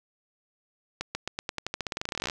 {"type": "accelerating click train", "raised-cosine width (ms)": 0.2, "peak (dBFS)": -13, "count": 25, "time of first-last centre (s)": [1.01, 2.298], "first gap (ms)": 140, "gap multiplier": 0.9, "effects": []}